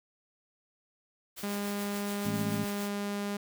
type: noise with tremolo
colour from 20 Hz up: white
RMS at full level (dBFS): -42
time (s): 1.36-2.89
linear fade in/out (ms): 20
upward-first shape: triangle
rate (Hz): 7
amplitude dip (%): 60
type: tone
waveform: sawtooth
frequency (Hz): 203.1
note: G#3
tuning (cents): -38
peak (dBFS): -28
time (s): 1.43-3.37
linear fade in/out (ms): 5
type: harmonic tone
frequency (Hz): 54.7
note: A1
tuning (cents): -9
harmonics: 2 / 3 / 4 / 5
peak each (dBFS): -38 / -36 / -35 / -39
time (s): 2.25-2.65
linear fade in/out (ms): 5
effects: none